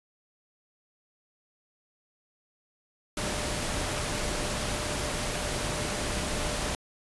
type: tone in noise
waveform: sine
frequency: 597 Hz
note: D5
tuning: 28 cents sharp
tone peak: -40 dBFS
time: 3.17-6.75 s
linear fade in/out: 2 ms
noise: pink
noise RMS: -31 dBFS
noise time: 3.17-6.75 s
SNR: -12 dB
effects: resampled to 24000 Hz